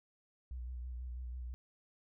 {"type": "tone with vibrato", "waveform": "sine", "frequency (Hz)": 61.74, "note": "B1", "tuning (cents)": 0, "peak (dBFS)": -40, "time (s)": [0.51, 1.54], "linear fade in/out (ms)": 0, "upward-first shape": "square", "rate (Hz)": 6.1, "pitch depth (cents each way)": 35, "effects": []}